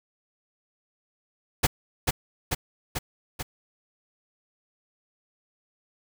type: noise with echo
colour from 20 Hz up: pink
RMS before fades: -20 dBFS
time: 1.63-1.67 s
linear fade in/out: 10 ms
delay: 440 ms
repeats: 4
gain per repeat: -3 dB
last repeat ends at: 3.43 s
effects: none

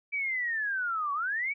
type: linear two-way sweep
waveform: sine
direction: down then up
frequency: 2316 to 1108.7 to 2316 Hz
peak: -28 dBFS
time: 0.12-1.54 s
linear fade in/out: 20 ms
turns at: 1.13 s
effects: none

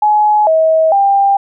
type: tone with pitch steps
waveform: sine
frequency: 844 / 640 / 794 Hz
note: G#5 / D#5 / G5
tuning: +28 / +49 / +22 cents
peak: -7 dBFS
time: 0.02-1.37 s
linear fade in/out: 5 ms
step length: 450 ms
effects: none

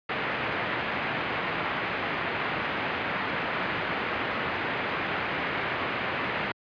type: low-pass noise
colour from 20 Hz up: white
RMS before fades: -30 dBFS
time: 0.09-6.52 s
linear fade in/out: 5 ms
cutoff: 2400 Hz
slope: 24 dB/octave
effects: high-pass 100 Hz 12 dB/octave + resampled to 11025 Hz

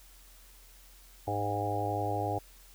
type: harmonic tone with a mistuned harmonic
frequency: 103 Hz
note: G#2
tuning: 14 cents flat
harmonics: 1 / 3 / 4 / 5 / 6 / 7 / 8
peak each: -35 / -39 / -39 / -39 / -40 / -36 / -35 dBFS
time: 1.27-2.39 s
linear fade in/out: 10 ms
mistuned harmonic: 8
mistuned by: -25 cents
effects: added 43 Hz sine -55 dBFS peak until 2.74 s + white hiss -58 dBFS RMS until 2.74 s

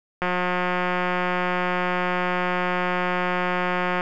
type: click train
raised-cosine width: 0.5 ms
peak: -9 dBFS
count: 683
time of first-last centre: 0.22-4.009 s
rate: 180 Hz
effects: none

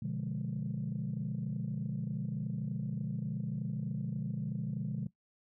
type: chord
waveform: sine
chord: B diminished seventh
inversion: none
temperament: equal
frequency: 123.47 / 146.83 / 174.61 / 207.7 Hz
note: B2 / D3 / F3 / Ab3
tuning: 0 / 0 / 0 / 0 cents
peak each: -39 / -37 / -39 / -39 dBFS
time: 0.02-5.07 s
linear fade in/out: 5 ms
effects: noise-tail reverb RT60 0.1 s tail -17 dB re dry + tanh soft clip ceiling -27 dBFS

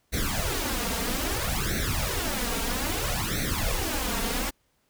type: noise with flanger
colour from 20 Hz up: pink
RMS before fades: -28 dBFS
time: 0.12-4.51 s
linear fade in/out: 20 ms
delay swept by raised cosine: 0.49 to 4.39 ms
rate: 0.61 Hz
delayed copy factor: +0.9
effects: pink hiss -70 dBFS RMS until 4.89 s

